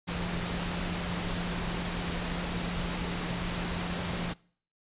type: tone in noise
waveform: sine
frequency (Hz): 174.61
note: F3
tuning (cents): 0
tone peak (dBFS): -35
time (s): 0.07-4.34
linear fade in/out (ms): 20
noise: pink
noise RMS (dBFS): -34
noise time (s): 0.07-4.34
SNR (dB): -4
effects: noise-tail reverb RT60 0.5 s tail -23 dB re dry + resampled to 8000 Hz